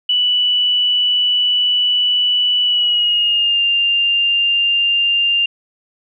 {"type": "tone with pitch glide", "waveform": "sine", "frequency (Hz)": [2962, 2796], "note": ["F#7", "F7"], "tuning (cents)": [1, 1], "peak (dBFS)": -12, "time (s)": [0.09, 5.46], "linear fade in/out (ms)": 5, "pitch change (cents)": -100, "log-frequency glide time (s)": [2.63, 3.62], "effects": []}